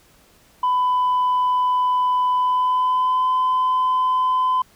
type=tone with pitch glide; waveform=sine; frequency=1000 to 1018.1 Hz; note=B5 to C6; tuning=+21 to -48 cents; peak=-14 dBFS; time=0.63-4.62 s; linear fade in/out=5 ms; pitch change=+31 cents; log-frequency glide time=2.35-3.28 s; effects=tanh soft clip ceiling -14 dBFS + pink hiss -54 dBFS RMS until 4.75 s